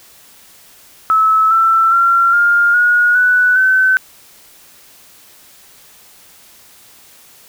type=tone with pitch steps; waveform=sine; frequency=1300 / 1335 / 1371 / 1407.9 / 1445.8 / 1484.7 / 1524.7 Hz; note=E6 / E6 / F6 / F6 / F#6 / F#6 / G6; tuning=-24 / +22 / -32 / +14 / -40 / +6 / -48 cents; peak=-8 dBFS; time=1.1-3.97 s; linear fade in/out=0 ms; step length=410 ms; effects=white hiss -44 dBFS RMS until 7.48 s